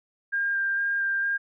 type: tone with vibrato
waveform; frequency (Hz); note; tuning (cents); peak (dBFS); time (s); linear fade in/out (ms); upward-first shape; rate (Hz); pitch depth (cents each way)
sine; 1600; G6; +35; -23; 0.32-1.38; 20; square; 2.2; 10
effects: none